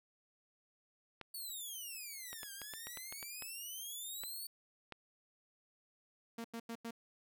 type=clicks; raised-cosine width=0.3 ms; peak=-30 dBFS; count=12; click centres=1.213 / 2.33 / 2.432 / 2.617 / 2.737 / 2.87 / 2.973 / 3.125 / 3.228 / 3.423 / 4.236 / 4.923 s
type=exponential two-way sweep; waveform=5% pulse; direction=down then up; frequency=4534 to 1569 to 4534 Hz; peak=-36 dBFS; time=1.34-4.47 s; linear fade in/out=5 ms; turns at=2.53 s
type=tone bursts; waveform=sawtooth; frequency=230.6 Hz; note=A#3; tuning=19 cents flat; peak=-38 dBFS; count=4; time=6.38-6.909 s; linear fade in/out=5 ms; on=64 ms; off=91 ms
effects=none